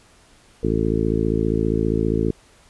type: harmonic tone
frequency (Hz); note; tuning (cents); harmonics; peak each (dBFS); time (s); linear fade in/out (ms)
55; A1; 0; 1 / 2 / 3 / 4 / 5 / 6 / 7 / 8; -26 / -26 / -26 / -26 / -26 / -26 / -26 / -26; 0.63-2.31; 5
effects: pink hiss -53 dBFS RMS until 2.69 s + resampled to 24000 Hz